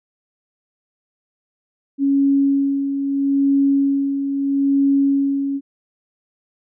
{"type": "tone with tremolo", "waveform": "sine", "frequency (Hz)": 277.2, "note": "C#4", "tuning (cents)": 0, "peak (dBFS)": -12, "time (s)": [1.98, 5.61], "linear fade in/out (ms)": 50, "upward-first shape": "sine", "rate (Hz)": 0.77, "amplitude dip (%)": 55, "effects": []}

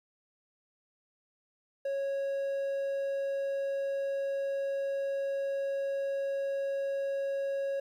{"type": "tone", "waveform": "triangle", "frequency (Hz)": 551, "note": "C#5", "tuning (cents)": -11, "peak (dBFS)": -28, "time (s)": [1.85, 7.8], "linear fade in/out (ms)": 5, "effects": ["11-bit"]}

